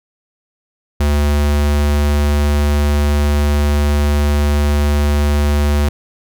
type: tone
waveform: square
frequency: 73.1 Hz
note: D2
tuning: 7 cents flat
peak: -12 dBFS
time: 1-5.89 s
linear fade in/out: 5 ms
effects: none